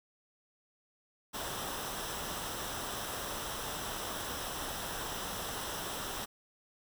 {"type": "noise with comb filter", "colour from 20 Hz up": "pink", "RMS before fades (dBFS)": -39, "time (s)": [1.33, 6.26], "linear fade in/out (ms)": 20, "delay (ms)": 0.44, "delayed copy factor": -0.55, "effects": []}